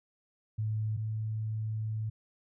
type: tone pair in turn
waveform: sine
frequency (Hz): 108.4 / 109.22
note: A2 / A2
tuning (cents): -25 / -12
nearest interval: unison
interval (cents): 13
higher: second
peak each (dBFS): -29 / -31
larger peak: first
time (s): 0.58-0.97 / 0.97-2.1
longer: second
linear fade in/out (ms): 10
effects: none